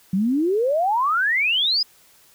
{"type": "exponential sweep", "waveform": "sine", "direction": "up", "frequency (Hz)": [180, 5120], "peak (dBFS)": -17, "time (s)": [0.13, 1.83], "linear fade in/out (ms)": 5, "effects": ["white hiss -54 dBFS RMS until 2.34 s"]}